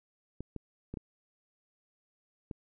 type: clicks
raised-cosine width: 3 ms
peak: -26 dBFS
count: 5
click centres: 0.406 / 0.563 / 0.94 / 0.972 / 2.512 s
effects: none